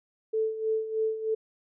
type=tone with tremolo; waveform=sine; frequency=440 Hz; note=A4; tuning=in tune; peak=-23 dBFS; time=0.33-1.35 s; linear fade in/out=10 ms; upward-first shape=sine; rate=3.2 Hz; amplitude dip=70%; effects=none